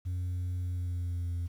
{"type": "tone with pitch glide", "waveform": "sine", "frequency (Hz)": [90.1, 86.43], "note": ["F#2", "F2"], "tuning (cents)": [-45, -17], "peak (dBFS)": -28, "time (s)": [0.05, 1.48], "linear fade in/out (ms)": 20, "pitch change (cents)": -72, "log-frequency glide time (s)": [0.56, 1.35], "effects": ["tanh soft clip ceiling -30 dBFS", "10-bit"]}